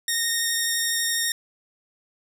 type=tone with vibrato; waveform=10% pulse; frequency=1849 Hz; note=A#6; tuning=15 cents flat; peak=-13 dBFS; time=0.08-1.32 s; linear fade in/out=2 ms; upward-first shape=triangle; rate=12 Hz; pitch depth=13 cents each way; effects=none

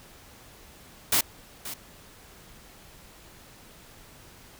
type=noise with echo; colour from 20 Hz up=white; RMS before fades=-22 dBFS; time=1.12-1.21 s; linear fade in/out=5 ms; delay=530 ms; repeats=1; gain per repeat=-14 dB; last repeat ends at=1.74 s; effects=pink hiss -51 dBFS RMS until 4.59 s

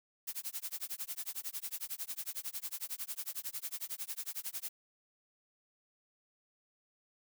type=noise with tremolo; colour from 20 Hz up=blue; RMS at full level=-38 dBFS; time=0.27-4.69 s; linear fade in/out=10 ms; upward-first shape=sine; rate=11 Hz; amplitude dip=100%; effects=none

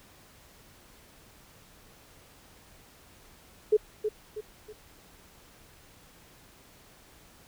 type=tone with echo; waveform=sine; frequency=426.6 Hz; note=G#4; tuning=46 cents sharp; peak=-17 dBFS; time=3.72-3.77 s; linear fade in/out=10 ms; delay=320 ms; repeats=3; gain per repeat=-8 dB; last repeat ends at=4.73 s; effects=pink hiss -56 dBFS RMS until 7.47 s

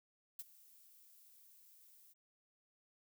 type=noise with ADSR envelope; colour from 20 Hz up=violet; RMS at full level=-43 dBFS; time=0.39-2.14 s; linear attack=4 ms; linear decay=33 ms; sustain=-21 dB; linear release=25 ms; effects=none

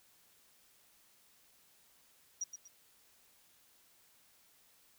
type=tone with echo; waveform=sine; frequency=5760 Hz; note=F#8; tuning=47 cents flat; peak=-34 dBFS; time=2.41-2.44 s; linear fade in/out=5 ms; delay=120 ms; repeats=2; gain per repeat=-9 dB; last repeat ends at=2.68 s; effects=white hiss -67 dBFS RMS until 4.98 s

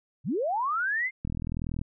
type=linear sweep; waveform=sine; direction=up; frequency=99 to 2135 Hz; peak=-25 dBFS; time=0.24-1.11 s; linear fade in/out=50 ms
type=click train; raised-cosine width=5 ms; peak=-20 dBFS; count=24; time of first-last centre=1.25-1.815 s; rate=40.7 Hz
effects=none

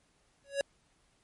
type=tone with exponential growth; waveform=square; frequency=558 Hz; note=C#5; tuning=11 cents sharp; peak=-25 dBFS; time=0.44-0.61 s; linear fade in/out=1 ms; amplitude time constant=35 ms; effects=pink hiss -70 dBFS RMS until 1.23 s + MP3 48 kbps

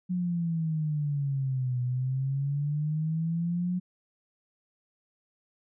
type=exponential two-way sweep; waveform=sine; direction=down then up; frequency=182.4 to 123.47 to 182.4 Hz; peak=-26 dBFS; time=0.09-3.8 s; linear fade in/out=20 ms; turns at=1.81 s; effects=none

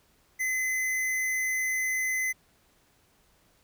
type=tone; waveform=square; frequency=2037 Hz; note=C7; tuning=47 cents flat; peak=-27 dBFS; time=0.39-2.33 s; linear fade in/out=20 ms; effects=pink hiss -65 dBFS RMS until 3.63 s

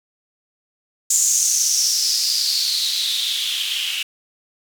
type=noise with band-pass filter sweep; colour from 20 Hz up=blue; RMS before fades=-20 dBFS; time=1.1-4.03 s; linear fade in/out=5 ms; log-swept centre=7100 to 2800 Hz; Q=6.2; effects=none

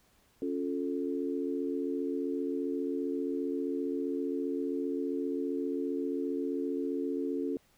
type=chord; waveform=sine; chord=Db augmented; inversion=none; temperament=equal with one note detuned; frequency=277.2 / 352.3 / 440 Hz; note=Db4 / F4 / A4; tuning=0 / +15 / 0 cents; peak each=-33 / -36 / -36 dBFS; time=0.42-7.57 s; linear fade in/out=2 ms; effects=pink hiss -67 dBFS RMS until 7.77 s

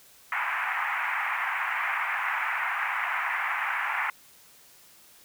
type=band-pass noise; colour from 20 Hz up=white; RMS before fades=-29 dBFS; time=0.32-4.1 s; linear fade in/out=2 ms; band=800 to 2300 Hz; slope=48 dB/octave; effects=white hiss -55 dBFS RMS until 5.24 s

